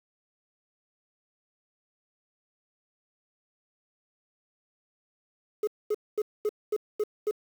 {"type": "tone bursts", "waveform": "sine", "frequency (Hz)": 422.9, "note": "G#4", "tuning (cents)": 31, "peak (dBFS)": -21, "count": 7, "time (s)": [5.63, 7.311], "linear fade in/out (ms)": 5, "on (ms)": 43, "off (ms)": 230, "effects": ["tanh soft clip ceiling -23 dBFS", "8-bit"]}